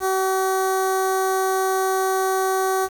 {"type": "tone with notch filter", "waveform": "15% pulse", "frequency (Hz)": 379.9, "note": "F#4", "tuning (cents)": 46, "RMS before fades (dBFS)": -21, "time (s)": [0, 2.89], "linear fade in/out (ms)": 50, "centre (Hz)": 2900, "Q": 0.56, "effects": ["7-bit"]}